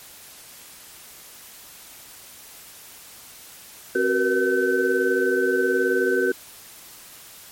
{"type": "tone cluster", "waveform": "sine", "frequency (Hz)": [263.1, 375.2, 469.5, 488.3, 1526], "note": ["C4", "F#4", "A#4", "B4", "G6"], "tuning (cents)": [10, 24, 12, -20, -47], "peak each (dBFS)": [-28, -21, -25, -29, -24], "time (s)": [3.95, 6.32], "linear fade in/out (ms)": 5, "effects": ["white hiss -44 dBFS RMS until 7.51 s", "MP3 64 kbps"]}